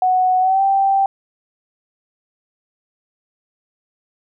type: tone with pitch glide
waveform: sine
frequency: 740 to 782.2 Hz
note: F#5 to G5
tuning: 0 to -4 cents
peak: -12 dBFS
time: 0.02-1.06 s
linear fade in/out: 2 ms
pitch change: +96 cents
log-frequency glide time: 0.4-0.62 s
effects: none